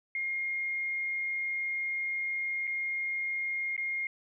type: tone with dropouts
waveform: sine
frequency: 2133 Hz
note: C7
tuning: 33 cents sharp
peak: -30 dBFS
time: 0.15-4.07 s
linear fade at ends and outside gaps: 2 ms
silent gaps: 2.671-2.675 / 3.765-3.778 s
effects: none